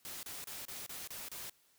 white noise bursts, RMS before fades -45 dBFS, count 7, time 0.05-1.496 s, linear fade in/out 0 ms, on 180 ms, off 31 ms, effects white hiss -70 dBFS RMS until 1.78 s

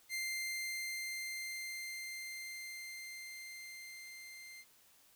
sawtooth tone with level ramp, 2093 Hz, C7, in tune, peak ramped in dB -33 to -47 dBFS, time 0.09-4.65 s, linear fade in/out 50 ms, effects white hiss -66 dBFS RMS until 5.15 s

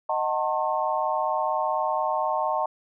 sine chord, D# diminished seventh, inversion none, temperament just, 622.3 / 746.7 / 896 / 1075.3 Hz, D#5 / F#5 / A5 / C6, 0 / +16 / +31 / +47 cents, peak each -28 / -29 / -27 / -29 dBFS, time 0.09-2.66 s, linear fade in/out 5 ms, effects none

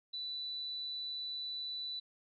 sine tone, 3974 Hz, B7, 10 cents sharp, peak -38 dBFS, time 0.13-2 s, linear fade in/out 10 ms, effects none

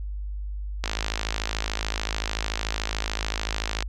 click train, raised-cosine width 0.2 ms, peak -9 dBFS, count 161, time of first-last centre 0.84-3.825 s, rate 53.6 Hz, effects added 50 Hz sine -29 dBFS peak until 3.88 s

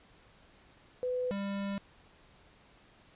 sine / square tone pair in turn, 501 / 198.82 Hz, B4 / G3, +25 / +25 cents, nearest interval octave + major third, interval 1600 cents, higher first, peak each -30 / -34 dBFS, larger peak first, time 1.03-1.31 / 1.31-1.78 s, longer second, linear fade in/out 0 ms, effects pink hiss -61 dBFS RMS until 3.15 s + resampled to 8000 Hz

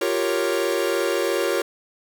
45% pulse chord, G half-diminished seventh, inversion third, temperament equal, 349.2 / 392 / 466.2 / 554.4 Hz, F4 / G4 / Bb4 / Db5, 0 / 0 / 0 / 0 cents, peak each -26 dBFS, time 0.01-1.62 s, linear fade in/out 5 ms, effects none

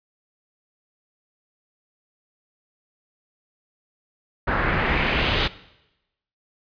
pink noise with low-pass filter sweep, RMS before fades -22 dBFS, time 4.47-5.48 s, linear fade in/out 10 ms, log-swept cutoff 1500 to 3600 Hz, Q 2.2, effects noise-tail reverb RT60 0.9 s tail -18 dB re dry + resampled to 11025 Hz

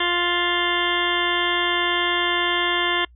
harmonic tone, 350.1 Hz, F4, 4 cents sharp, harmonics 1 / 2 / 3 / 4 / 5 / 6 / 8 / 9 / 10, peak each -27 / -31 / -26 / -32 / -26 / -27 / -30 / -27 / -28 dBFS, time 0-3.05 s, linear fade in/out 5 ms, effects noise-tail reverb RT60 0.1 s tail -26 dB re dry + added 60 Hz sine -47 dBFS peak until 3.15 s

